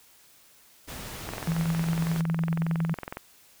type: noise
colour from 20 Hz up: pink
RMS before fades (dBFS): -39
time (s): 0.87-2.22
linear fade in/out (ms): 20
type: click train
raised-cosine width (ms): 0.5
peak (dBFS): -19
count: 42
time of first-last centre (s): 1.29-3.171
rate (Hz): 21.8
type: tone with tremolo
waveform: sine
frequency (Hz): 164.81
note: E3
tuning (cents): 0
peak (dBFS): -22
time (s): 1.47-2.94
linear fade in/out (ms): 10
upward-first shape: triangle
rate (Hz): 9.8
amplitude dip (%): 45
effects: white hiss -57 dBFS RMS until 3.6 s